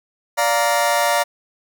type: chord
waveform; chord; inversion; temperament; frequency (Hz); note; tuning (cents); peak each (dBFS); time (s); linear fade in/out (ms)
sawtooth; Bb major; first; just; 582.7 / 699.2 / 932.3; D5 / F5 / Bb5; -14 / +2 / 0; -16 / -16 / -16; 0.37-1.24; 20
effects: none